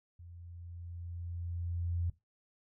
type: tone with level ramp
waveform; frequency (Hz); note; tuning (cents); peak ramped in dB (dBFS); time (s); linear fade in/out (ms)
sine; 86.2; F2; -22; -49 to -30; 0.19-2.1; 5
effects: noise-tail reverb RT60 0.2 s tail -17 dB re dry